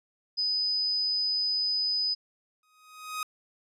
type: tone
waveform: sine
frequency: 4998 Hz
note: D#8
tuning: 7 cents sharp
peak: -25 dBFS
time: 0.37-2.15 s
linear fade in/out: 20 ms
type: tone with exponential growth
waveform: sawtooth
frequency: 1254 Hz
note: D#6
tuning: 13 cents sharp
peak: -25 dBFS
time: 2.63-3.23 s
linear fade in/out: 2 ms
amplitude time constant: 130 ms
effects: resampled to 32000 Hz